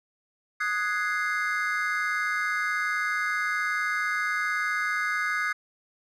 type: chord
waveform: triangle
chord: Ab dominant seventh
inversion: second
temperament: equal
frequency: 1244.5 / 1480 / 1661.2 / 2093 Hz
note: Eb6 / Gb6 / Ab6 / C7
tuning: 0 / 0 / 0 / 0 cents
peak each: -29 dBFS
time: 0.6-5.53 s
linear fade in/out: 10 ms
effects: none